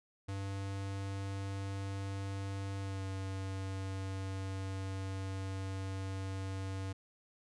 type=tone with pitch glide; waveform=square; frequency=98 to 96.04 Hz; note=G2 to G2; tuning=0 to -35 cents; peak=-38 dBFS; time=0.28-6.93 s; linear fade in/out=10 ms; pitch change=-35 cents; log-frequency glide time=2.8-3.04 s; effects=resampled to 22050 Hz